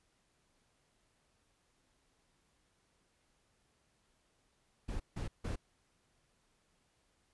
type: noise bursts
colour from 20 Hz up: brown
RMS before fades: -38 dBFS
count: 3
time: 4.88-5.56 s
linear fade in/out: 10 ms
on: 120 ms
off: 160 ms
effects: pink hiss -75 dBFS RMS until 7.33 s + resampled to 24000 Hz